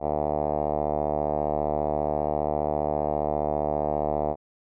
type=tone with low-pass filter; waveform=5% pulse; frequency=74.9 Hz; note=D2; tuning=35 cents sharp; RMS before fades=-26 dBFS; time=0-4.36 s; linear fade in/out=50 ms; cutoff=700 Hz; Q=3.5; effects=none